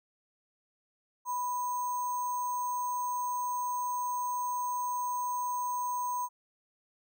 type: tone with sample-and-hold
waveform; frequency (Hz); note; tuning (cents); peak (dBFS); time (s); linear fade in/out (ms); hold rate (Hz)
sine; 987.8; B5; 0; -30; 1.25-6.29; 50; 7350
effects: none